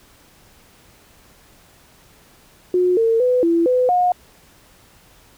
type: tone with pitch steps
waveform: sine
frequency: 361.5 / 454 / 500 / 336.1 / 503 / 720 Hz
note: F#4 / A#4 / B4 / E4 / B4 / F#5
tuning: -40 / -46 / +21 / +34 / +32 / -47 cents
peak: -13 dBFS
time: 2.74-4.12 s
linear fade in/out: 2 ms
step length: 230 ms
effects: pink hiss -51 dBFS RMS until 5.37 s